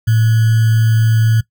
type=tone with sample-and-hold; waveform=sine; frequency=112 Hz; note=A2; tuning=31 cents sharp; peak=-9 dBFS; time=0.07-1.41 s; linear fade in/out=10 ms; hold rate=1575 Hz; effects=noise-tail reverb RT60 0.1 s tail -19 dB re dry